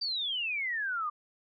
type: exponential sweep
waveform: sine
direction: down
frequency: 4722 to 1174.7 Hz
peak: -30 dBFS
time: 0.01-1.1 s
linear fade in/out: 10 ms
effects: none